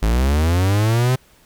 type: linear sweep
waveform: 45% pulse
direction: up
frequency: 50.9 to 130.5 Hz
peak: -14 dBFS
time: 0.02-1.16 s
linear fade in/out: 10 ms
effects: pink hiss -53 dBFS RMS until 1.45 s